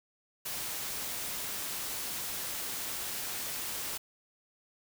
white noise, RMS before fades -37 dBFS, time 0.45-3.98 s, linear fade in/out 10 ms, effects none

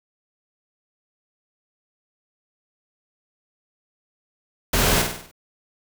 pink noise with echo, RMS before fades -20 dBFS, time 4.73-5.02 s, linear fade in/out 5 ms, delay 49 ms, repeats 6, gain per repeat -5 dB, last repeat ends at 5.314 s, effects none

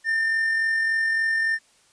triangle tone with amplitude modulation, 1800 Hz, A6, 39 cents sharp, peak -17 dBFS, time 0.04-1.59 s, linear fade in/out 50 ms, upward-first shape sine, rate 43.5 Hz, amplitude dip 30%, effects white hiss -59 dBFS RMS until 1.92 s + resampled to 22050 Hz

